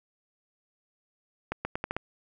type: accelerating click train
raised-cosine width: 0.5 ms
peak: -15 dBFS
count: 6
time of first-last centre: 1.52-1.966 s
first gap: 130 ms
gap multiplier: 0.81
effects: none